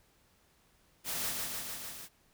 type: noise with echo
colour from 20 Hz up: white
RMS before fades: -36 dBFS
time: 1.04-1.34 s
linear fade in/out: 50 ms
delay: 150 ms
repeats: 5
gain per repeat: -2 dB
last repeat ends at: 2.09 s
effects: pink hiss -68 dBFS RMS until 2.33 s